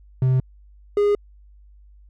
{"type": "tone pair in turn", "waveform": "triangle", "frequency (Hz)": [129.4, 410.8], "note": ["C3", "G#4"], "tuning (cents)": [-19, -19], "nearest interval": "octave + minor sixth", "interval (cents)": 2000, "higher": "second", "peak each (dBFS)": -13, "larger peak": "neither", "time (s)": [[0.22, 0.4], [0.97, 1.15]], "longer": "neither", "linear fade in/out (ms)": 2, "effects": ["added 50 Hz sine -46 dBFS peak until 2.09 s"]}